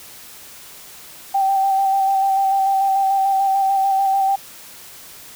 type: tone with vibrato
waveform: sine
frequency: 779 Hz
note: G5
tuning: 11 cents flat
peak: -14 dBFS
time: 1.34-4.36 s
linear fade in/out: 10 ms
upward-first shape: square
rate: 6.8 Hz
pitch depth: 17 cents each way
effects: white hiss -40 dBFS RMS until 5.35 s